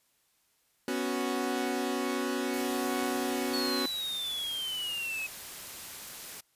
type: chord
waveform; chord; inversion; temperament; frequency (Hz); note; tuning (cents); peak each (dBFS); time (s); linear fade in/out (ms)
sawtooth; B suspended second; none; equal; 246.9 / 277.2 / 370; B3 / C#4 / F#4; 0 / 0 / 0; -30; 0.88-3.86; 2
type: noise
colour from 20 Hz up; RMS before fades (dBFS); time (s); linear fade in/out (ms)
white; -43; 2.53-6.41; 10
type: exponential sweep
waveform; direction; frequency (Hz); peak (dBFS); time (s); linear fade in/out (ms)
triangle; down; 4435 to 2543; -31; 3.53-5.27; 10
effects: white hiss -71 dBFS RMS until 6.55 s + resampled to 32000 Hz